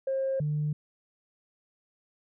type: tone pair in turn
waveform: sine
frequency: 535 / 149.79 Hz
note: C5 / D3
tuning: +38 / +35 cents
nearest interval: octave + minor seventh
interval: 2203 cents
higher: first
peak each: -25 dBFS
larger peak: neither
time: 0.07-0.4 / 0.4-0.73 s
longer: neither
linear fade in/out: 5 ms
effects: tanh soft clip ceiling -22 dBFS